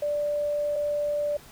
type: tone pair in turn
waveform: sine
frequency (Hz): 587.3 / 587.3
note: D5 / D5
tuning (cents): 0 / 0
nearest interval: unison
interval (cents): 0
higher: neither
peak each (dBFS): -24 / -24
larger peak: neither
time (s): 0.02-0.76 / 0.76-1.37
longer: first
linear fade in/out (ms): 5
effects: pink hiss -50 dBFS RMS until 1.51 s